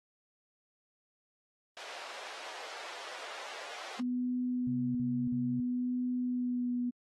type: high-pass noise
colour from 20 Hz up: pink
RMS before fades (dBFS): -44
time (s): 1.77-4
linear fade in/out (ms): 0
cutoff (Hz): 510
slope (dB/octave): 24
type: tone with vibrato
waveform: sine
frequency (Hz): 246.9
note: B3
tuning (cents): 0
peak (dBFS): -30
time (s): 3.99-6.91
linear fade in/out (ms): 20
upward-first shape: sine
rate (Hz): 0.6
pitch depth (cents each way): 16
type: tone bursts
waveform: sine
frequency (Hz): 130.81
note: C3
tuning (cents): 0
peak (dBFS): -37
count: 3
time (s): 4.67-5.602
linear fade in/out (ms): 2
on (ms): 280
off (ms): 46
effects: low-pass 5000 Hz 12 dB/octave + AAC 32 kbps